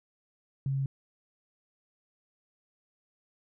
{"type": "tone", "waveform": "sine", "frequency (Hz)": 136.1, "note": "C#3", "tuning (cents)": -31, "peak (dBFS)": -27, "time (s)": [0.66, 0.86], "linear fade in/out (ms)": 2, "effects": []}